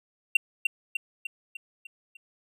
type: tone with echo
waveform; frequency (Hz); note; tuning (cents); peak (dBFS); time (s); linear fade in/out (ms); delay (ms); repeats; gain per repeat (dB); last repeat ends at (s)
triangle; 2736; F7; -36; -13; 0.35-0.37; 5; 300; 6; -5; 2.17
effects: none